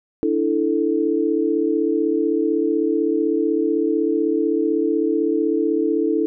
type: chord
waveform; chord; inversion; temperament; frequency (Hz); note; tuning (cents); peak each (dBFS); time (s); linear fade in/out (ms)
sine; D suspended second; none; equal; 293.7 / 329.6 / 440; D4 / E4 / A4; 0 / 0 / 0; -22 / -20 / -21; 0.23-6.26; 0
effects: none